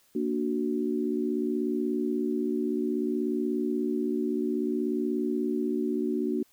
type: chord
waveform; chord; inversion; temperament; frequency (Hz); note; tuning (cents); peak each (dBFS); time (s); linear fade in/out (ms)
sine; Bb augmented; none; equal; 233.1 / 293.7 / 370; Bb3 / D4 / F#4; 0 / 0 / 0; -30; 0.15-6.43; 5
effects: white hiss -64 dBFS RMS until 6.52 s